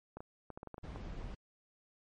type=clicks; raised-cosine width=1 ms; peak=-31 dBFS; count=9; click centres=0.17 / 0.205 / 0.503 / 0.575 / 0.631 / 0.673 / 0.743 / 0.781 / 0.96 s
type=noise; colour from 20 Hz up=brown; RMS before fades=-44 dBFS; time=0.83-1.35 s; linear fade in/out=10 ms
effects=low-pass 5000 Hz 12 dB/octave + MP3 48 kbps